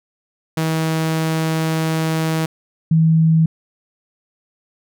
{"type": "tone pair in turn", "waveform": ["sawtooth", "sine"], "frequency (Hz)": [160.2, 161.22], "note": ["E3", "E3"], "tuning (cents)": [-49, -38], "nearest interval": "unison", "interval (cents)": 11, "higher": "second", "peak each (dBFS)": [-13, -10], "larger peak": "second", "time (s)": [[0.57, 2.46], [2.91, 3.46]], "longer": "first", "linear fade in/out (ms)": 5, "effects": []}